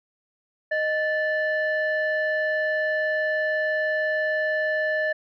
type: tone pair together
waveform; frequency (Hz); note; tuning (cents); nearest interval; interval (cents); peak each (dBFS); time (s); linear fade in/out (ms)
sine; 620.1 / 1754; D#5 / A6; -6 / -6; octave + tritone; 1800; -23; 0.71-5.13; 10
effects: tanh soft clip ceiling -17 dBFS